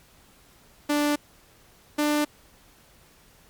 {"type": "tone pair in turn", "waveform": "sawtooth", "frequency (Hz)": [293.7, 297.1], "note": ["D4", "D4"], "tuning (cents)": [0, 20], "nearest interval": "unison", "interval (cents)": 20, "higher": "second", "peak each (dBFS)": -17, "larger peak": "neither", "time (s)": [[0.89, 1.16], [1.98, 2.25]], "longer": "neither", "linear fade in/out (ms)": 10, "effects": ["pink hiss -56 dBFS RMS until 3.49 s", "MP3 96 kbps"]}